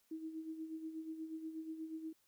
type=tone with tremolo; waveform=sine; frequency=319.3 Hz; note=D#4; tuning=45 cents sharp; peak=-40 dBFS; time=0.11-2.13 s; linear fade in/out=5 ms; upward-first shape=sine; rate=8.3 Hz; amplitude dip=60%; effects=white hiss -75 dBFS RMS until 2.27 s